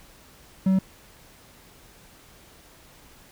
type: tone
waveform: triangle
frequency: 190 Hz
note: F#3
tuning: 46 cents sharp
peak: -15 dBFS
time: 0.66-0.79 s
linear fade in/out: 5 ms
effects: pink hiss -52 dBFS RMS until 3.31 s